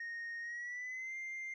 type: tone with pitch glide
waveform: sine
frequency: 1858 to 2098 Hz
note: A#6 to C7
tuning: -6 to +4 cents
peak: -38 dBFS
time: 0-1.54 s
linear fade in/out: 5 ms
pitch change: +210 cents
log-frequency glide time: 0.41-1.15 s
effects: tanh soft clip ceiling -39 dBFS